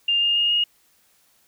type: tone with pitch steps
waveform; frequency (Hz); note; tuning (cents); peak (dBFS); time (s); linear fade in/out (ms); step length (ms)
sine; 2805 / 2825 / 2844 / 2864; F7 / F7 / F7 / F7; +7 / +19 / +31 / +43; -17; 0.08-0.64; 5; 140
effects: white hiss -61 dBFS RMS until 1.47 s